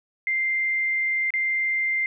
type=tone with dropouts; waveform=sine; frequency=2093 Hz; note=C7; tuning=in tune; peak=-21 dBFS; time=0.27-2.06 s; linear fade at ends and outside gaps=1 ms; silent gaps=1.305-1.338 s; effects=none